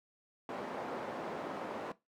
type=band-pass noise; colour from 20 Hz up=white; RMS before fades=-41 dBFS; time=0.49-1.92 s; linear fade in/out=2 ms; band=250 to 760 Hz; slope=12 dB/octave; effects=noise-tail reverb RT60 0.2 s tail -18 dB re dry